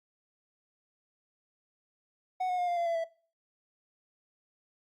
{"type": "tone with pitch steps", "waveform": "triangle", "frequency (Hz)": [740, 726, 712.3, 698.9, 685.7, 672.7, 660], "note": ["F#5", "F#5", "F5", "F5", "F5", "E5", "E5"], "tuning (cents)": [0, -33, 34, 1, -32, 35, 2], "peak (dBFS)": -26, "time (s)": [2.4, 3.044], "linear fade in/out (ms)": 10, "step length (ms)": 92, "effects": ["noise-tail reverb RT60 0.4 s tail -21 dB re dry", "Opus 48 kbps"]}